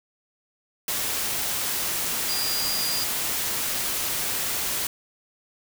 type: tone in noise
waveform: sine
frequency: 4831 Hz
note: D8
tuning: 48 cents sharp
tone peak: -27 dBFS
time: 2.29-3.04 s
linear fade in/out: 2 ms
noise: white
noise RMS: -27 dBFS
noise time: 0.88-4.87 s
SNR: -3 dB
effects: none